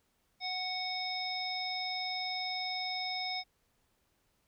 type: harmonic tone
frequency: 740 Hz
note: F#5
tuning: in tune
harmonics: 1 / 3 / 5 / 7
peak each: -39 / -40 / -41 / -38 dBFS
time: 0.4-3.44 s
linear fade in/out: 50 ms
effects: pink hiss -75 dBFS RMS until 4.47 s